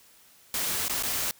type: noise with dropouts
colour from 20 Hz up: white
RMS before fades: -29 dBFS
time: 0.54-1.31 s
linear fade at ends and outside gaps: 1 ms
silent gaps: 0.882-0.896 / 1.026-1.034 s
effects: white hiss -57 dBFS RMS until 1.39 s